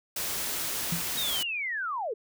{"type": "noise", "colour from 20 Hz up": "white", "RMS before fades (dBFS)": -32, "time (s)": [0.16, 1.43], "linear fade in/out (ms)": 5}
{"type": "tone with exponential decay", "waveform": "sine", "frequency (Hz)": 169.7, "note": "F3", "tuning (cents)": -49, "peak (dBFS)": -24, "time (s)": [0.92, 1.08], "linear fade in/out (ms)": 5, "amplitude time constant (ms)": 33}
{"type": "linear sweep", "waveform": "sine", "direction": "down", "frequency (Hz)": [3827, 392], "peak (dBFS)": -29, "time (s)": [1.17, 2.14], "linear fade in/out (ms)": 10}
{"effects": []}